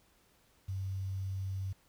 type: tone with quantisation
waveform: sine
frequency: 95.9 Hz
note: G2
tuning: 37 cents flat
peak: -34 dBFS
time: 0.68-1.73 s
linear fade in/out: 10 ms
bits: 10
effects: pink hiss -68 dBFS RMS until 1.88 s